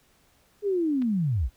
sine linear sweep, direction down, 421 to 45.6 Hz, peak -22 dBFS, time 0.62-1.5 s, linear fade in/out 50 ms
clicks, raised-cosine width 0.3 ms, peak -32 / -30 dBFS, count 2, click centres 1.019 / 1.023 s
effects pink hiss -63 dBFS RMS until 1.56 s

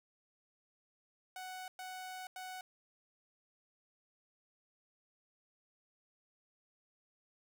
sawtooth tone bursts at uneven times, 743 Hz, F#5, 7 cents sharp, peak -40 dBFS, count 3, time 1.36-1.68 / 1.79-2.27 / 2.36-2.61 s, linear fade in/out 2 ms, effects 13-bit

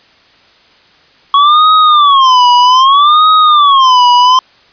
square tone with vibrato, 1108.7 Hz, C#6, in tune, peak -4 dBFS, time 1.34-4.39 s, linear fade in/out 2 ms, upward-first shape sine, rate 0.63 Hz, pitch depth 220 cents each way, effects white hiss -45 dBFS RMS until 4.72 s + resampled to 11025 Hz

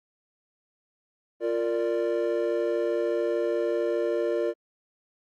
triangle chord, Bb major, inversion second, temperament equal with one note detuned, 349.2 / 462.4 / 587.3 Hz, F4 / Bb4 / D5, 0 / -14 / 0 cents, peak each -26 / -26 / -27 dBFS, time 1.4-4.54 s, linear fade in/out 50 ms, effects Opus 32 kbps

